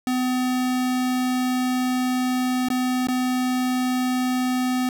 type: tone with dropouts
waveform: square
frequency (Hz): 253.1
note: B3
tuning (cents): +43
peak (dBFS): -21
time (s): 0.07-4.89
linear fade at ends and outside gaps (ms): 1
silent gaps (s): 2.686-2.702 / 3.071-3.085
effects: none